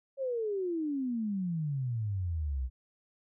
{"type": "exponential sweep", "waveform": "sine", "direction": "down", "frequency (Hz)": [554.4, 60.4], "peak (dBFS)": -30, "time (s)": [0.17, 2.7], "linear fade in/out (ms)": 50, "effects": []}